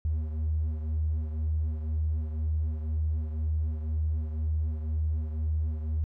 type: beating tone pair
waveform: triangle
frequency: 77.3 / 79.3 Hz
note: D#2 / D#2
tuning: -11 / +33 cents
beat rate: 2 Hz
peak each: -24 / -31 dBFS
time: 0.05-6.04 s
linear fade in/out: 0 ms
effects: tanh soft clip ceiling -22 dBFS